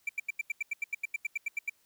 triangle tone bursts, 2342 Hz, D7, 5 cents flat, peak -27 dBFS, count 16, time 0.07-1.697 s, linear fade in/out 5 ms, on 22 ms, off 85 ms, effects white hiss -69 dBFS RMS until 1.85 s

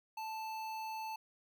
square tone with notch filter, 880 Hz, A5, in tune, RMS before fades -42 dBFS, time 0.17-1.16 s, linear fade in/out 5 ms, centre 8600 Hz, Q 1.2, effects 13-bit

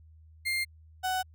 35% pulse tone pair in turn, 2110 / 746 Hz, C7 / F#5, +14 / +14 cents, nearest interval octave + tritone, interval 1800 cents, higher first, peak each -26 dBFS, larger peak neither, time 0.45-0.65 / 1.03-1.23 s, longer neither, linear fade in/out 20 ms, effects added 79 Hz sine -52 dBFS peak until 1.34 s

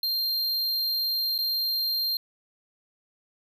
square tone with dropouts, 4186 Hz, C8, in tune, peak -25 dBFS, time 0.03-2.17 s, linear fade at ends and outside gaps 2 ms, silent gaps 1.38-1.387 s, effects none

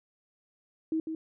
sine tone with echo, 319.5 Hz, D#4, 46 cents sharp, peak -26 dBFS, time 0.92-1 s, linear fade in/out 2 ms, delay 150 ms, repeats 1, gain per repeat -6 dB, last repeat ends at 1.15 s, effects none

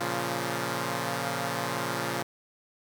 5% pulse chord, Bb minor, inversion none, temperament equal, 116.54 / 138.59 / 174.61 Hz, Bb2 / Db3 / F3, 0 / 0 / 0 cents, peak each -22 dBFS, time 0-2.23 s, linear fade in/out 10 ms, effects none

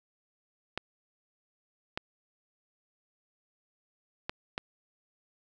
clicks, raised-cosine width 0.3 ms, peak -16 dBFS, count 4, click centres 0.776 / 1.975 / 4.295 / 4.579 s, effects none

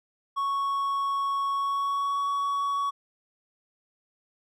triangle tone with pitch glide, 1108.7 to 1123.5 Hz, C#6 to C#6, 0 to +23 cents, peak -23 dBFS, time 0.36-2.91 s, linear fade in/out 20 ms, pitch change +23 cents, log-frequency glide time 1.52-2.24 s, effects none

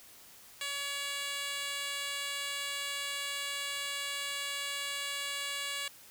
10% pulse tone with band-pass filter, 565 Hz, C#5, 33 cents sharp, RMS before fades -37 dBFS, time 0.61-5.88 s, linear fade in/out 2 ms, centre 5400 Hz, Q 0.64, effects white hiss -55 dBFS RMS until 6.1 s

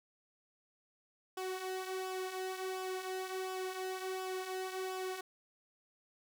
sawtooth tone with flanger, 374.5 Hz, F#4, 21 cents sharp, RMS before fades -40 dBFS, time 1.37-5.21 s, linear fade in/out 5 ms, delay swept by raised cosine 0.47 to 3.57 ms, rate 1.4 Hz, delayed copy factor -0.55, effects none

